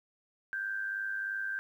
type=tone with amplitude modulation; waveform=sine; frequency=1568 Hz; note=G6; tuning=in tune; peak=-30 dBFS; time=0.53-1.59 s; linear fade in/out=0 ms; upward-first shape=sine; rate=103 Hz; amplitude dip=55%; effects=11-bit